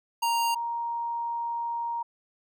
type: tone pair in turn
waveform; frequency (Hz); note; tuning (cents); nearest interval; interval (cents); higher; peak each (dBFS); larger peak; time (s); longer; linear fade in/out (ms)
square / sine; 932.3 / 936.4; A#5 / A#5; 0 / +8; unison; 8; second; -24 / -28; first; 0.22-0.55 / 0.55-2.03; second; 10
effects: none